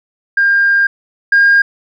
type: tone pair in turn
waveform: sine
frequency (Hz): 1604 / 1616.1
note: G6 / G#6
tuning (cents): +39 / -48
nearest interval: unison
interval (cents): 13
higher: second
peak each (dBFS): -7 / -4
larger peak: second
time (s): 0.37-0.87 / 1.32-1.62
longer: first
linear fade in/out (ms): 5
effects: tanh soft clip ceiling -3 dBFS